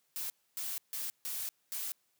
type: noise bursts at uneven times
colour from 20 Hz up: blue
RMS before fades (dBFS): -38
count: 5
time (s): 0.16-0.3 / 0.57-0.78 / 0.93-1.1 / 1.25-1.49 / 1.72-1.92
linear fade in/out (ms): 0
effects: white hiss -75 dBFS RMS until 2.19 s + high-pass 100 Hz 12 dB/octave